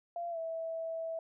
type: tone with pitch glide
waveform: sine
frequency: 688 to 654.3 Hz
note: F5 to E5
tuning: -26 to -13 cents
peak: -35 dBFS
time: 0.16-1.19 s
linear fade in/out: 2 ms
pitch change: -87 cents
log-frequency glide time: 0.3-0.38 s
effects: none